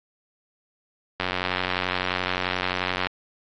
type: click train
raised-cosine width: 0.3 ms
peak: -8 dBFS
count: 172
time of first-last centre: 1.2-3.069 s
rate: 91.5 Hz
effects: low-pass 5000 Hz 12 dB/octave + AAC 64 kbps